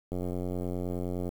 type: click train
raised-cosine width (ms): 2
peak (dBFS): -21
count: 106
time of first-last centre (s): 0.12-1.291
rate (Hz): 89.7
effects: 8-bit